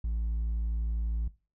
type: tone with hard clipping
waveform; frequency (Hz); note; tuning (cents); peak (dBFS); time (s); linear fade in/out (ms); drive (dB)
triangle; 56.1; A1; +34; -27; 0.04-1.28; 5; 1
effects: noise-tail reverb RT60 0.3 s tail -17 dB re dry